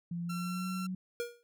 sine tone with pitch glide, 171.7 to 185.09 Hz, F3 to F#3, -29 to +1 cents, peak -34 dBFS, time 0.11-0.95 s, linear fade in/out 5 ms, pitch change +130 cents, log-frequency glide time 0.25-0.68 s
sawtooth tone, 1355 Hz, E6, 47 cents sharp, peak -37 dBFS, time 0.29-0.87 s, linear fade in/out 10 ms
square tone with exponential decay, 475.8 Hz, A#4, 35 cents sharp, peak -31 dBFS, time 1.2-1.43 s, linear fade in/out 0 ms, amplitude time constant 49 ms
effects none

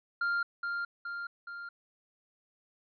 triangle tone with echo, 1396.9 Hz, F6, in tune, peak -26 dBFS, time 0.21-0.43 s, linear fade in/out 5 ms, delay 420 ms, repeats 3, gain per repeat -4 dB, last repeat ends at 1.69 s, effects resampled to 11025 Hz

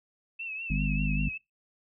sine tone with vibrato, 2637 Hz, E7, in tune, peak -34 dBFS, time 0.39-1.38 s, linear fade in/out 10 ms, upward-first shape triangle, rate 5.1 Hz, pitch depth 76 cents each way
harmonic tone, 50.6 Hz, G#1, 44 cents flat, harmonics 1 / 3 / 4 / 5, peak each -28 / -30 / -33 / -36 dBFS, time 0.7-1.29 s, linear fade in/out 5 ms
effects noise-tail reverb RT60 0.2 s tail -23 dB re dry

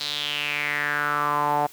sawtooth tone with band-pass filter sweep, 146.83 Hz, D3, in tune, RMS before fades -25 dBFS, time 0-1.67 s, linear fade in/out 10 ms, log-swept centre 4200 to 770 Hz, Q 5.1, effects white hiss -48 dBFS RMS until 1.72 s

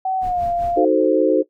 sine tone with pitch glide, 757 to 694.2 Hz, F#5 to F5, +39 to -11 cents, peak -18 dBFS, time 0.05-0.85 s, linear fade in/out 5 ms, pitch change -150 cents, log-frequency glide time 0.18-0.44 s
brown noise with tremolo, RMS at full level -31 dBFS, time 0.2-0.81 s, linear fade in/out 50 ms, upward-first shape sine, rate 5 Hz, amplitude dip 75%
sine chord, D# diminished seventh, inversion none, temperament equal, 311.1 / 370 / 440 / 523.3 Hz, D#4 / F#4 / A4 / C5, 0 / 0 / 0 / 0 cents, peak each -18 dBFS, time 0.76-1.43 s, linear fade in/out 20 ms
effects noise-tail reverb RT60 0.1 s tail -17 dB re dry

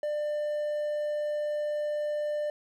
triangle tone, 596 Hz, D5, 25 cents sharp, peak -26 dBFS, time 0.03-2.5 s, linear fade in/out 2 ms, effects 11-bit

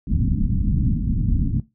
pink low-pass noise, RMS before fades -20 dBFS, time 0.07-1.6 s, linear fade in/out 2 ms, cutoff 260 Hz, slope 48 dB/octave, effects noise-tail reverb RT60 0.2 s tail -17 dB re dry

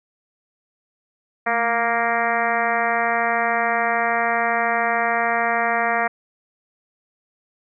harmonic tone with a mistuned harmonic, 233.1 Hz, A#3, in tune, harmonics 1 / 2 / 3 / 4 / 5 / 6 / 7 / 8 / 9 / 10, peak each -33 / -29 / -22 / -28 / -27 / -28 / -29 / -25 / -30 / -33 dBFS, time 1.46-6.08 s, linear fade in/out 10 ms, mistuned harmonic 1, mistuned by -63 cents, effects none

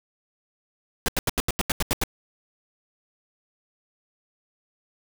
pink noise bursts, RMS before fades -23 dBFS, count 10, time 1.06-2.037 s, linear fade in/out 0 ms, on 23 ms, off 83 ms, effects none

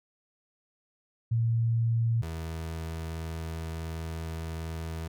sine / 30% pulse tone pair in turn, 115.1 / 81.39 Hz, A#2 / E2, -22 / -21 cents, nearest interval tritone, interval 599 cents, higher first, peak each -23 / -31 dBFS, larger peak first, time 1.31-2.22 / 2.22-5.08 s, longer second, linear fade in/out 10 ms, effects none

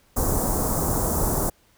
pink band-stop noise, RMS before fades -23 dBFS, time 0.16-1.5 s, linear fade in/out 10 ms, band 1100 to 7100 Hz, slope 24 dB/octave, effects pink hiss -60 dBFS RMS until 1.77 s

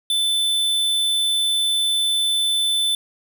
square tone, 3520 Hz, A7, in tune, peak -18 dBFS, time 0.1-2.95 s, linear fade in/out 2 ms, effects 8-bit

